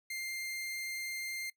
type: tone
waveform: sawtooth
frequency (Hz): 2103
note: C7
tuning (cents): +8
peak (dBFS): -34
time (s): 0.1-1.5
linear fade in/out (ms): 5
effects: noise-tail reverb RT60 0.1 s tail -20 dB re dry